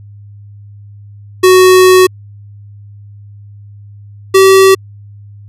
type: tone pair in turn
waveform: square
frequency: 370.6 / 384 Hz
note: F#4 / G4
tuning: +3 / -36 cents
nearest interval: minor second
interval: 61 cents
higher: second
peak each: -3 dBFS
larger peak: neither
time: 1.43-2.07 / 4.34-4.75 s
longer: first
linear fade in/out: 10 ms
effects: added 102 Hz sine -31 dBFS peak until 5.48 s + resampled to 32000 Hz